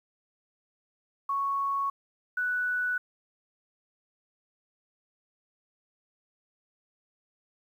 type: tone pair in turn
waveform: sine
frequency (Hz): 1108.7 / 1481.6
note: C#6 / F#6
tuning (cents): 0 / +2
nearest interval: perfect fourth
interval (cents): 502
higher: second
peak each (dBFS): -26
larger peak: neither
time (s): 1.29-1.9 / 2.37-2.98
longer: neither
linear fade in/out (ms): 5
effects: 10-bit